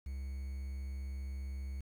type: tone with quantisation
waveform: triangle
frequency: 67.5 Hz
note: C#2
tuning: 45 cents flat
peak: -36 dBFS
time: 0.06-1.81 s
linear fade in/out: 5 ms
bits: 10
effects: none